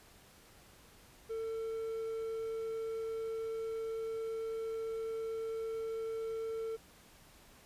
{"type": "tone", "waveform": "triangle", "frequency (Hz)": 448.5, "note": "A4", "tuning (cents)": 33, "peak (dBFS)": -34, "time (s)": [1.29, 6.77], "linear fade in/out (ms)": 20, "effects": ["pink hiss -60 dBFS RMS until 7.65 s", "resampled to 32000 Hz"]}